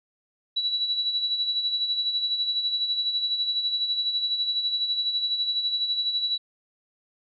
sine tone with tremolo, 3928 Hz, B7, 10 cents flat, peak -21 dBFS, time 0.56-6.38 s, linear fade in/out 10 ms, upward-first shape sine, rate 12 Hz, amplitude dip 55%, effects none

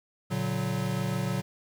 square chord, Bb augmented, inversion none, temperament equal with one note detuned, 116.54 / 143.23 / 185 Hz, Bb2 / D3 / F#3, 0 / -43 / 0 cents, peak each -33 / -33 / -32 dBFS, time 0.3-1.42 s, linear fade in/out 20 ms, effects 10-bit

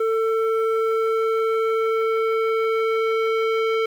square tone with low-pass filter sweep, 446.8 Hz, A4, 27 cents sharp, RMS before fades -21 dBFS, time 0-3.86 s, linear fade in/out 5 ms, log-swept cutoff 1200 to 2500 Hz, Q 1.4, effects 8-bit

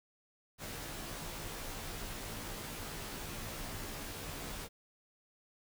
pink noise with comb filter, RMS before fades -43 dBFS, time 0.58-4.69 s, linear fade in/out 50 ms, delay 16 ms, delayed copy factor -0.95, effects none

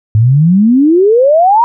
sine exponential sweep, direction up, 103.83 to 970 Hz, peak -4 dBFS, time 0.15-1.64 s, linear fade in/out 0 ms, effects none

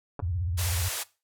clicks, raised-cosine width 1 ms, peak -22 dBFS, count 2, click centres 0.193 / 0.2 s
sine tone with vibrato, 87.31 Hz, F2, in tune, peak -26 dBFS, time 0.22-0.89 s, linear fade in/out 10 ms, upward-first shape sine, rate 16 Hz, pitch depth 180 cents each way
white band-pass noise, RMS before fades -33 dBFS, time 0.57-1.04 s, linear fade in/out 20 ms, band 440 to 13000 Hz, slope 24 dB/octave
effects noise-tail reverb RT60 0.3 s tail -20 dB re dry

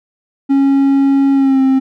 triangle tone with pitch glide, 274.8 to 265.3 Hz, C#4 to C4, -15 to +24 cents, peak -6 dBFS, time 0.49-1.8 s, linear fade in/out 20 ms, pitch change -61 cents, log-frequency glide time 1.33-1.61 s, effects none

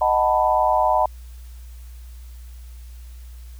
sine chord, B dominant seventh, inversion first, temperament equal with one note detuned, 622.3 / 740 / 888.2 / 987.8 Hz, D#5 / F#5 / A5 / B5, 0 / 0 / +16 / 0 cents, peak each -21 dBFS, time 0.01-1.06 s, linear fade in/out 5 ms, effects added 60 Hz sine -36 dBFS peak until 3.59 s + white hiss -54 dBFS RMS until 3.59 s

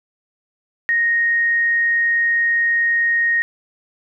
sine tone, 1864.7 Hz, A#6, in tune, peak -14 dBFS, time 0.89-3.42 s, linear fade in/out 0 ms, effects none

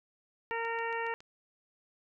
harmonic tone, 460 Hz, A#4, 23 cents flat, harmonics 1 / 2 / 3 / 4 / 5 / 6, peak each -37 / -36 / -43 / -38 / -44 / -45 dBFS, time 0.51-1.14 s, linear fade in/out 0 ms
click train, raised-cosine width 0.2 ms, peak -35 dBFS, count 5, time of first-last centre 0.65-1.205 s, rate 7.21 Hz
effects none

